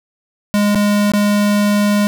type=tone with dropouts; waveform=square; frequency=206 Hz; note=G#3; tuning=14 cents flat; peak=-12 dBFS; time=0.54-2.07 s; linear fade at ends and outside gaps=0 ms; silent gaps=0.748-0.756 / 1.118-1.136 s; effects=none